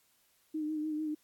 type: tone with vibrato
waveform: sine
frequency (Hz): 307.5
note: D#4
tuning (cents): -20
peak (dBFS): -32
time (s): 0.54-1.15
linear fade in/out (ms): 10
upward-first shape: sine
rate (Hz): 6.7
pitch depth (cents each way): 34
effects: white hiss -70 dBFS RMS until 1.23 s + AAC 64 kbps